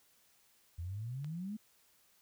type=exponential sweep; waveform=sine; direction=up; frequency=80.9 to 221.1 Hz; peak=-38 dBFS; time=0.78-1.57 s; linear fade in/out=10 ms
type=click; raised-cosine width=0.2 ms; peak=-36 dBFS; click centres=1.245 s
effects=white hiss -69 dBFS RMS until 2.21 s